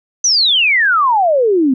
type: exponential sweep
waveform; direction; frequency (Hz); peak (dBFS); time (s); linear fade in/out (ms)
sine; down; 6200 to 248.5; -9; 0.24-1.74; 5
effects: none